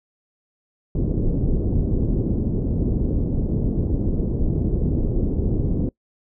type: low-pass noise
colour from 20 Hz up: pink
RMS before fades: -21 dBFS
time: 0.95-5.89 s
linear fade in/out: 2 ms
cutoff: 390 Hz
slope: 24 dB/octave
effects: noise-tail reverb RT60 0.1 s tail -22 dB re dry